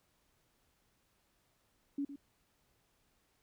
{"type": "tone with echo", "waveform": "sine", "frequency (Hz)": 282, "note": "C#4", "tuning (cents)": 30, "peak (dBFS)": -33, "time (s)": [1.98, 2.05], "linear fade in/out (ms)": 5, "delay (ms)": 110, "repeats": 1, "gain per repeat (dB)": -11, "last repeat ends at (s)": 2.16, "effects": ["pink hiss -75 dBFS RMS until 3.42 s"]}